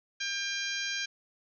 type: harmonic tone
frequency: 799 Hz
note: G5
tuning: 33 cents sharp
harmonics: 2 / 3 / 4 / 5 / 6 / 7 / 8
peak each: -36 / -38 / -39 / -40 / -41 / -41 / -42 dBFS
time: 0.2-1.06 s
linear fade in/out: 10 ms
effects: none